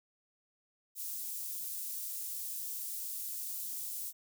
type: high-pass noise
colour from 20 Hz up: white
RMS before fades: -40 dBFS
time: 0.95-4.13 s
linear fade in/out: 50 ms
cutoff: 8100 Hz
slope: 12 dB/octave
effects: none